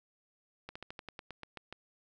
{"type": "slowing click train", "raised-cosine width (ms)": 0.3, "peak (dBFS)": -27, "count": 11, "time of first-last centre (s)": [0.69, 1.726], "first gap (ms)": 65, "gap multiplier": 1.1, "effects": []}